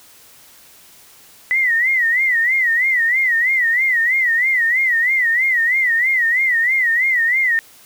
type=tone with vibrato; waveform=sine; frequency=1970 Hz; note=B6; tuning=5 cents flat; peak=-13 dBFS; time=1.51-7.59 s; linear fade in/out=0 ms; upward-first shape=sine; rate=3.1 Hz; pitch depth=140 cents each way; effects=white hiss -46 dBFS RMS until 7.85 s